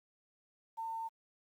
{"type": "tone with quantisation", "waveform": "sine", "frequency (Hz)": 903, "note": "A5", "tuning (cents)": 45, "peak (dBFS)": -37, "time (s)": [0.77, 1.09], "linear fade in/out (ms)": 20, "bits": 11, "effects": ["Opus 48 kbps"]}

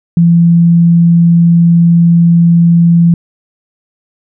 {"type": "tone", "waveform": "sine", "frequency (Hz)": 169.6, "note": "E3", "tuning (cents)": 50, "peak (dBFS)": -3, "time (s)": [0.17, 3.14], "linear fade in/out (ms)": 2, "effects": []}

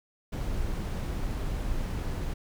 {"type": "noise", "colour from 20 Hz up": "brown", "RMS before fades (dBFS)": -31, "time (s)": [0.32, 2.34], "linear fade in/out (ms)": 10, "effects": []}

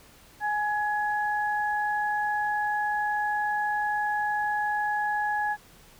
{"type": "tone pair together", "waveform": "sine", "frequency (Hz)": [836.6, 1681], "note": ["G#5", "G#6"], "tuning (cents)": [12, 20], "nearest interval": "octave", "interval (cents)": 1208, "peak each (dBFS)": [-26, -29], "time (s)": [0.4, 5.57], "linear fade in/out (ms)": 50, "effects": ["pink hiss -54 dBFS RMS until 5.99 s"]}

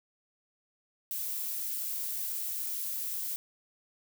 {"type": "noise", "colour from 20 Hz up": "violet", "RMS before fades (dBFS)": -35, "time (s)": [1.11, 3.36], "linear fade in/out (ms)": 0, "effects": []}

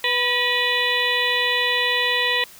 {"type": "harmonic tone with a mistuned harmonic", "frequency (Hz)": 493.9, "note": "B4", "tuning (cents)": 0, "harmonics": [1, 2, 4, 5, 6, 7, 8], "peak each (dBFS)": [-28, -28, -22, -26, -27, -26, -28], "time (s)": [0.04, 2.44], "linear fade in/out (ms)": 2, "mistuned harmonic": 4, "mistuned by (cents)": -46, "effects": ["white hiss -45 dBFS RMS until 2.59 s"]}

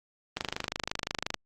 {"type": "click train", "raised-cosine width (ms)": 0.2, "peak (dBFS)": -12, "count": 26, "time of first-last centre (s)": [0.37, 1.343], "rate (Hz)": 25.7, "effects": ["Opus 24 kbps"]}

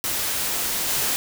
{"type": "noise with level steps", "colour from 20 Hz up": "white", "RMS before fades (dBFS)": [-25, -23], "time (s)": [0.04, 1.16], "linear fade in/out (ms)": 0, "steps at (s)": 0.88, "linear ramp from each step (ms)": 20, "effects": []}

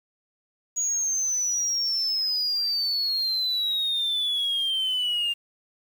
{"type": "exponential sweep", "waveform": "sine", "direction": "down", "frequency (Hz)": [6780, 2794], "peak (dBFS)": -21, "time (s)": [0.76, 5.34], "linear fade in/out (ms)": 20, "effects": ["tanh soft clip ceiling -21 dBFS", "8-bit"]}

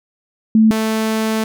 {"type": "tone pair in turn", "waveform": ["sine", "sawtooth"], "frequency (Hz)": [220, 220], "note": ["A3", "A3"], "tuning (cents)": [0, 0], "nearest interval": "unison", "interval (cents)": 0, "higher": "neither", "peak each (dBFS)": [-7, -12], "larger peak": "first", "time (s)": [[0.55, 0.71], [0.71, 1.44]], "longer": "second", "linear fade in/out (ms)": 2, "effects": []}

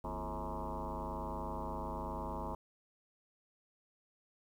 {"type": "tone with frequency modulation", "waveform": "sine", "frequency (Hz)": 440.3, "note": "A4", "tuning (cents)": 1, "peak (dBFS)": -37, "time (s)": [0.04, 2.55], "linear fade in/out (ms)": 5, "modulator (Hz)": 101, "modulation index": 6.2, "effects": ["11-bit"]}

